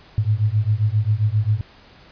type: beating tone pair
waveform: sine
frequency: 102.9 / 110.4 Hz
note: G#2 / A2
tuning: -16 / +6 cents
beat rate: 7.5 Hz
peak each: -19 dBFS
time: 0.18-1.61 s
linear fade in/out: 0 ms
effects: pink hiss -48 dBFS RMS until 2.11 s + resampled to 11025 Hz